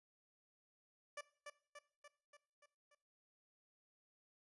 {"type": "tone with echo", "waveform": "15% pulse", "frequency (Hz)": 584, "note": "D5", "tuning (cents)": -10, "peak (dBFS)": -39, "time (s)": [1.17, 1.21], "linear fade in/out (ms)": 5, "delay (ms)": 290, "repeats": 6, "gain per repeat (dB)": -4, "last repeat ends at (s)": 2.95, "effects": ["noise-tail reverb RT60 0.5 s tail -19 dB re dry", "resampled to 24000 Hz"]}